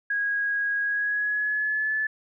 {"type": "tone with pitch glide", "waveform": "sine", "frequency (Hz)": [1647, 1733.9], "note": ["G#6", "A6"], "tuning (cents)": [-15, -26], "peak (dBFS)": -23, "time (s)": [0.1, 2.07], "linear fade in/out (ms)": 5, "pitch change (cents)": 89, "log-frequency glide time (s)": [0.83, 1.95], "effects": []}